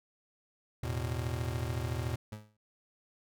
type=chord; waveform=square; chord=E suspended fourth; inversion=none; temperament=just; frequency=82.41 / 109.88 / 123.61 Hz; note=E2 / A2 / B2; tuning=0 / -2 / +2 cents; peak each=-38 / -38 / -37 dBFS; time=0.83-2.16 s; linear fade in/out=5 ms
type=tone with exponential decay; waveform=30% pulse; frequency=106.6 Hz; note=G#2; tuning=46 cents sharp; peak=-35 dBFS; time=2.32-2.57 s; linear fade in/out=5 ms; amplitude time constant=53 ms
effects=none